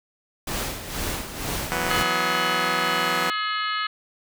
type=noise with tremolo; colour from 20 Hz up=pink; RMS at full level=-27 dBFS; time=0.47-2.03 s; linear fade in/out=5 ms; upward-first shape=sine; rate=2.1 Hz; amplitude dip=65%
type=chord; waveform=5% pulse; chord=E suspended second; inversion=none; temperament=just; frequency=164.81 / 185.42 / 247.2 Hz; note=E3 / F#3 / B3; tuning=0 / +4 / +2 cents; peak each=-18 dBFS; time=1.72-3.3 s; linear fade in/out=0 ms
type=harmonic tone; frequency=423.5 Hz; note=G#4; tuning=34 cents sharp; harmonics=3 / 4 / 5 / 6 / 7 / 8 / 9 / 10; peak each=-26 / -31 / -33 / -40 / -32 / -39 / -41 / -35 dBFS; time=1.9-3.87 s; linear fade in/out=5 ms
effects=none